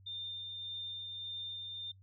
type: tone with tremolo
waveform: sine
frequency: 3608 Hz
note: A7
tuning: 43 cents sharp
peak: -39 dBFS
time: 0.06-1.92 s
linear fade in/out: 10 ms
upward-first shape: sine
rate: 1.7 Hz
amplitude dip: 25%
effects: noise-tail reverb RT60 0.1 s tail -24 dB re dry + added 96 Hz sine -57 dBFS peak until 2.02 s